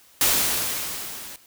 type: noise with level ramp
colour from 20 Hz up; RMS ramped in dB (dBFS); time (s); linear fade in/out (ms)
white; -18 to -39; 0.21-1.36; 2
effects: white hiss -54 dBFS RMS until 1.46 s